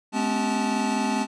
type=tone cluster; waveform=square; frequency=212.5 / 252.5 / 277.2 / 391.3 / 870 Hz; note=G#3 / B3 / C#4 / G4 / A5; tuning=+40 / +39 / 0 / -3 / -20 cents; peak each=-28 / -28 / -33 / -37 / -29 dBFS; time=0.12-1.27 s; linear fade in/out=50 ms; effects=resampled to 22050 Hz